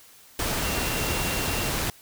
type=tone in noise; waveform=sine; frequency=2750 Hz; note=F7; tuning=27 cents flat; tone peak=-35 dBFS; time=0.64-1.69 s; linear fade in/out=2 ms; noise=pink; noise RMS=-27 dBFS; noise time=0.39-1.9 s; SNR=-11 dB; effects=white hiss -52 dBFS RMS until 2.01 s